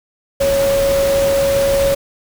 sine tone in noise, 553 Hz, C#5, 4 cents flat, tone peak -12 dBFS, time 0.4-1.95 s, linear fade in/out 10 ms, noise pink, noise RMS -23 dBFS, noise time 0.4-1.95 s, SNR +8 dB, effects none

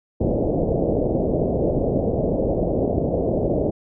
white low-pass noise, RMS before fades -21 dBFS, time 0.2-3.71 s, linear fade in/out 10 ms, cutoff 630 Hz, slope 48 dB/octave, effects none

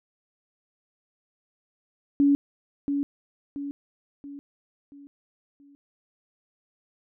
sine tone with echo, 283.1 Hz, C#4, 37 cents sharp, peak -16 dBFS, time 2.2-2.35 s, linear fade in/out 0 ms, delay 680 ms, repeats 5, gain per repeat -7 dB, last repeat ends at 5.75 s, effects none

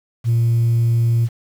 sine tone, 116.54 Hz, A#2, in tune, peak -11 dBFS, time 0.24-1.29 s, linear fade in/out 50 ms, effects tanh soft clip ceiling -11 dBFS + 7-bit

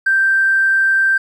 triangle tone, 1568 Hz, G6, in tune, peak -7 dBFS, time 0.06-1.18 s, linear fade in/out 10 ms, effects tanh soft clip ceiling -9 dBFS

